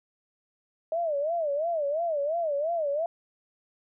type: tone with vibrato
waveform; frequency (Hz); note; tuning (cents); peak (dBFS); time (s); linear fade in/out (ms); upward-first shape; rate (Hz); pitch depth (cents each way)
sine; 622.3; D#5; 0; -25; 0.92-3.06; 2; sine; 2.9; 180
effects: none